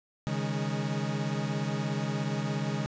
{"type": "chord", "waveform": "40% pulse", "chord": "C# suspended second", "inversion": "none", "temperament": "equal with one note detuned", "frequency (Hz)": [138.59, 155.56, 205.3], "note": ["C#3", "D#3", "G#3"], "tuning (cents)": [0, 0, -20], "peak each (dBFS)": [-32, -33, -33], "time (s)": [0.27, 2.86], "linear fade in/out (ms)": 0, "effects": ["resampled to 16000 Hz", "10-bit"]}